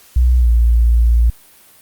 sine tone with pitch glide, 61.74 to 57.94 Hz, B1 to A#1, 0 to -10 cents, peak -8 dBFS, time 0.16-1.3 s, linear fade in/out 5 ms, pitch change -110 cents, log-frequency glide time 0.38-0.49 s, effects white hiss -46 dBFS RMS until 1.81 s + Opus 48 kbps

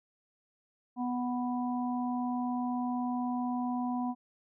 harmonic tone, 246.9 Hz, B3, in tune, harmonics 1 / 3 / 4, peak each -31 / -37 / -40 dBFS, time 0.96-4.15 s, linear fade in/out 50 ms, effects none

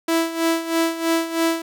sawtooth tone with tremolo, 329.6 Hz, E4, in tune, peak -12 dBFS, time 0.08-1.62 s, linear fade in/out 5 ms, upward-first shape sine, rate 3.1 Hz, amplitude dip 75%, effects none

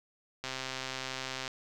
click train, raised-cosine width 0.2 ms, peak -19 dBFS, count 137, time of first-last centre 0.44-1.478 s, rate 131 Hz, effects none

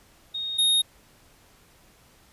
sine / square tone pair in turn, 3720 / 3720 Hz, A#7 / A#7, -4 / -4 cents, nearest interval unison, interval 0 cents, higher neither, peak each -28 / -19 dBFS, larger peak second, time 0.34-0.58 / 0.58-0.82 s, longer neither, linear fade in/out 10 ms, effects pink hiss -57 dBFS RMS until 2.32 s + resampled to 32000 Hz

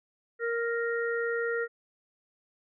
harmonic tone, 466.2 Hz, A#4, in tune, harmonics 1 / 3 / 4, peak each -29 / -34 / -35 dBFS, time 0.39-1.68 s, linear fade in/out 50 ms, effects none

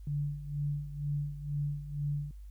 sine tone with tremolo, 145.2 Hz, D3, 19 cents flat, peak -29 dBFS, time 0.07-2.31 s, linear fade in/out 2 ms, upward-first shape sine, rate 2.1 Hz, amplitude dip 75%, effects added 50 Hz sine -44 dBFS peak until 2.5 s + white hiss -73 dBFS RMS until 2.5 s

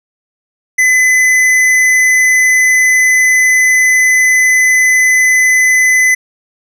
sine tone with hard clipping, 2018 Hz, B6, 37 cents sharp, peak -8 dBFS, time 0.78-6.15 s, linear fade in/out 10 ms, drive 11 dB, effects none

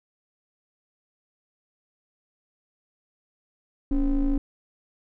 triangle ring-modulated tone, 126.1 Hz, B2, 36 cents sharp, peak -15 dBFS, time 3.91-4.38 s, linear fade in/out 5 ms, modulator 153 Hz, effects none

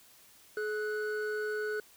triangle tone pair together, 426 / 1480 Hz, G#4 / F#6, +44 / 0 cents, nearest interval octave + minor seventh, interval 2156 cents, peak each -31 / -35 dBFS, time 0.57-1.8 s, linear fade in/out 2 ms, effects white hiss -59 dBFS RMS until 1.96 s

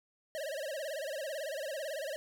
square tone with vibrato, 587 Hz, D5, 1 cent flat, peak -37 dBFS, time 0.35-2.16 s, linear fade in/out 0 ms, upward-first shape sine, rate 18 Hz, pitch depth 170 cents each way, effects none

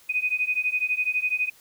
sine beating tone pair, 2489 / 2501 Hz, D#7 / D#7, 0 / +8 cents, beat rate 12 Hz, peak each -26 / -25 dBFS, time 0.09-1.5 s, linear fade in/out 10 ms, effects white hiss -55 dBFS RMS until 1.6 s

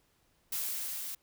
blue noise with level ramp, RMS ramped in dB -34 to -40 dBFS, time 0.52-1.15 s, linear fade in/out 5 ms, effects pink hiss -71 dBFS RMS until 1.22 s

